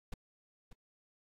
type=noise with echo; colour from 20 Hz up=brown; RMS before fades=-39 dBFS; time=0.12-0.14 s; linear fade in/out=5 ms; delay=590 ms; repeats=1; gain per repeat=-11 dB; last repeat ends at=0.73 s; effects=AAC 48 kbps